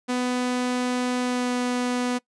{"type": "tone with pitch glide", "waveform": "sawtooth", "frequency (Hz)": [249, 247.3], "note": ["B3", "B3"], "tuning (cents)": [14, 3], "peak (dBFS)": -19, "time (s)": [0.08, 2.19], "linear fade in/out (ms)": 20, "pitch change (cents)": -11, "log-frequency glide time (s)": [1.21, 1.52], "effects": ["noise-tail reverb RT60 0.1 s tail -21 dB re dry", "resampled to 22050 Hz"]}